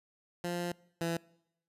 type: tone pair in turn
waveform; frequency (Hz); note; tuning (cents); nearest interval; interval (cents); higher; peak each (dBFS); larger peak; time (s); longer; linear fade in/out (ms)
15% pulse; 174.61 / 167.52; F3 / E3; 0 / +28; minor second; 72; first; -27 / -25; second; 0.44-0.72 / 1.01-1.17; first; 2
effects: noise-tail reverb RT60 0.8 s tail -24 dB re dry + resampled to 32000 Hz